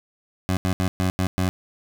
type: tone bursts at uneven times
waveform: 20% pulse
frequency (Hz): 92.5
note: F#2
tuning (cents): 0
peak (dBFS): -15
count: 6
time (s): 0.49-0.57 / 0.65-0.73 / 0.8-0.88 / 1-1.1 / 1.19-1.27 / 1.38-1.49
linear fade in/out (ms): 0
effects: none